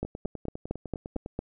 two click trains, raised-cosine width 2 ms, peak -23 / -17 dBFS, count 13 / 7, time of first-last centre 0.05-1.261 / 0.03-1.391 s, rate 9.91 / 4.41 Hz, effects none

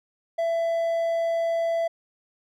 triangle tone, 667 Hz, E5, 20 cents sharp, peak -20 dBFS, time 0.38-1.88 s, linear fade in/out 10 ms, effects none

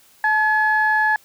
sine tone pair together, 865.4 / 1700 Hz, A5 / G#6, -29 / +40 cents, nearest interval octave, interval 1169 cents, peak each -18 / -16 dBFS, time 0.24-1.16 s, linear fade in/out 2 ms, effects tanh soft clip ceiling -7 dBFS + white hiss -53 dBFS RMS until 1.24 s

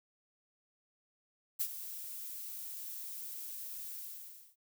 violet noise with ADSR envelope, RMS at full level -32 dBFS, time 1.59-4.56 s, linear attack 19 ms, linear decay 65 ms, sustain -12 dB, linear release 600 ms, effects none

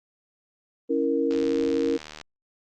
sine chord, A# diminished, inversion first, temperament equal, 277.2 / 329.6 / 466.2 Hz, C#4 / E4 / A#4, 0 / 0 / 0 cents, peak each -26 / -27 / -24 dBFS, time 0.89-1.98 s, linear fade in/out 20 ms
click train, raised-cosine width 0.2 ms, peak -21 dBFS, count 70, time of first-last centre 1.31-2.213 s, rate 76.4 Hz
effects Opus 24 kbps

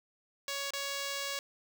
5% pulse tone with dropouts, 558 Hz, C#5, 11 cents sharp, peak -23 dBFS, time 0.48-1.39 s, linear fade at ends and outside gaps 1 ms, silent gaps 0.706-0.735 s, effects 10-bit

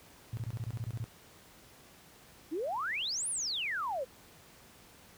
sine tone bursts, 114.2 Hz, A#2, 35 cents flat, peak -33 dBFS, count 11, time 0.33-1.041 s, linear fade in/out 0 ms, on 41 ms, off 26 ms
sine exponential two-way sweep, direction up then down, 290 to 10548 to 486.3 Hz, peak -32 dBFS, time 2.51-4.05 s, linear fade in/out 20 ms, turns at 3.29 s
effects pink hiss -57 dBFS RMS until 5.17 s + high-pass 60 Hz 12 dB/octave

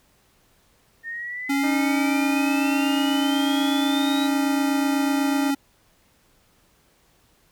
sine exponential sweep, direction up, 1821 to 3889 Hz, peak -29 dBFS, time 1.03-4.29 s, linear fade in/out 50 ms
square tone, 277.2 Hz, C#4, in tune, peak -21 dBFS, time 1.49-5.55 s, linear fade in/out 10 ms
harmonic tone, 305.3 Hz, D#4, 33 cents flat, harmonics 1 / 2 / 3 / 4 / 5 / 6 / 7 / 8, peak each -28 / -34 / -38 / -40 / -42 / -44 / -45 / -46 dBFS, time 1.63-5.51 s, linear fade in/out 10 ms
effects pink hiss -61 dBFS RMS until 7.51 s

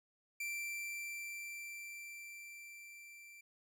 45% pulse tone with level ramp, 2349 Hz, D7, in tune, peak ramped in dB -38 to -54 dBFS, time 0.4-3.41 s, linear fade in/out 5 ms, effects none

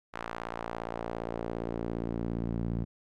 sawtooth tone with band-pass filter sweep, 57.4 Hz, A#1, 26 cents flat, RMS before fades -35 dBFS, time 0.13-2.85 s, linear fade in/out 20 ms, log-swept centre 1300 to 170 Hz, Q 1.1, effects none

